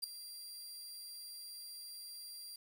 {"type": "tone with ADSR envelope", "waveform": "sawtooth", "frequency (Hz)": 4749, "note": "D8", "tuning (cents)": 18, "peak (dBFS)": -30, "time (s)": [0.02, 2.56], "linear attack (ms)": 20, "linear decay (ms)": 3, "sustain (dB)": -14, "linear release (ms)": 4, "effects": ["10-bit"]}